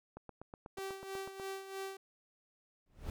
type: click train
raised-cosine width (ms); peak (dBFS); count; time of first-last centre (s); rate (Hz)
1; -33; 11; 0.17-1.399; 8.14
type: tone with tremolo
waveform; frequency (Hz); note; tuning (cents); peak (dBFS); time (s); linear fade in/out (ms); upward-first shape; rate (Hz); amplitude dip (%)
sawtooth; 387.1; G4; -22; -35; 0.77-1.97; 5; sine; 3.1; 65
type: noise with exponential growth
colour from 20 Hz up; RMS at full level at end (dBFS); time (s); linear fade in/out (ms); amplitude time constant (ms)
brown; -37; 2.86-3.1; 1; 51
effects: none